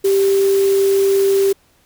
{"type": "tone in noise", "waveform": "sine", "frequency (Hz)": 392, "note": "G4", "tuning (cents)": 0, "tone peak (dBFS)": -11, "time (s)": [0.04, 1.53], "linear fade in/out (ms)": 10, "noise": "white", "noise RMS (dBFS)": -29, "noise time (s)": [0.04, 1.53], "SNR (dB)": 15, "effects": ["pink hiss -56 dBFS RMS until 1.85 s"]}